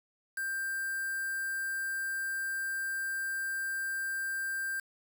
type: tone with quantisation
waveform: triangle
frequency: 1575 Hz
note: G6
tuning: 8 cents sharp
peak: -30 dBFS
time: 0.37-4.8 s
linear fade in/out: 5 ms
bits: 7
effects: none